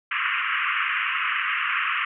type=band-pass noise; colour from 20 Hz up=pink; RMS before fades=-25 dBFS; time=0.11-2.05 s; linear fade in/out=5 ms; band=1100 to 2900 Hz; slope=96 dB/octave; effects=none